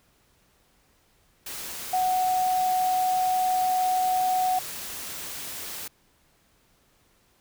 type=tone in noise; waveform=sine; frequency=740 Hz; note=F#5; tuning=in tune; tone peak=-21 dBFS; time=1.93-4.59 s; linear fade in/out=5 ms; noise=white; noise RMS=-36 dBFS; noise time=1.46-5.88 s; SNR=+12 dB; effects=pink hiss -64 dBFS RMS until 7.4 s